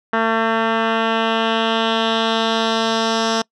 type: tone with low-pass filter sweep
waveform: 10% pulse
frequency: 225.1 Hz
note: A3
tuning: 40 cents sharp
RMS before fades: -18 dBFS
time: 0.13-3.42 s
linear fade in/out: 5 ms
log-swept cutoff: 1900 to 5300 Hz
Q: 2.4
effects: noise-tail reverb RT60 0.1 s tail -25 dB re dry